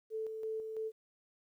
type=tone with tremolo; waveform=sine; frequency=440 Hz; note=A4; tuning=in tune; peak=-35 dBFS; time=0.1-0.92 s; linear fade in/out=50 ms; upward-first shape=square; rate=3 Hz; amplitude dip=40%; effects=12-bit